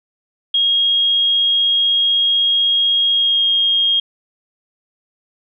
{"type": "tone with pitch glide", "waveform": "sine", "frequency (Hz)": [3268, 3244], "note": ["G#7", "G#7"], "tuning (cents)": [-29, -41], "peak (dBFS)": -12, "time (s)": [0.54, 4], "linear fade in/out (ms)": 5, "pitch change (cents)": -12, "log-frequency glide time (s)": [3.12, 3.44], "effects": []}